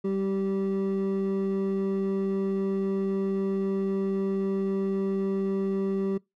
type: tone pair together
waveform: triangle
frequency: 194.95 / 388 Hz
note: G3 / G4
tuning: -9 / -18 cents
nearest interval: octave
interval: 1191 cents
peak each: -25 dBFS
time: 0.04-6.18 s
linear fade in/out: 10 ms
effects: noise-tail reverb RT60 0.2 s tail -25 dB re dry + tanh soft clip ceiling -17 dBFS